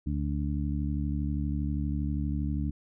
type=harmonic tone; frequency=72.5 Hz; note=D2; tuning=22 cents flat; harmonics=1 / 2 / 3 / 4; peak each=-30 / -33 / -35 / -36 dBFS; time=0.06-2.71 s; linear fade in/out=10 ms; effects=none